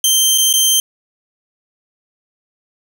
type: tone with dropouts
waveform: 15% pulse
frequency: 3136 Hz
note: G7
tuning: in tune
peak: -3 dBFS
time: 0.04-0.8 s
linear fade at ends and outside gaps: 2 ms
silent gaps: 0.378-0.382 / 0.529-0.537 s
effects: none